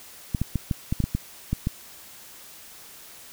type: clicks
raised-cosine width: 5 ms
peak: -11 dBFS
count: 10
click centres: 0.348 / 0.416 / 0.557 / 0.712 / 0.925 / 1.003 / 1.04 / 1.15 / 1.53 / 1.671 s
effects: white hiss -46 dBFS RMS until 3.32 s